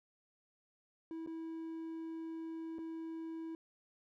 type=tone with dropouts; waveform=triangle; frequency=325.6 Hz; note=E4; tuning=21 cents flat; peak=-39 dBFS; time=1.11-3.55 s; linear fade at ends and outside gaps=1 ms; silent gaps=1.263-1.273 / 2.784-2.789 s; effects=none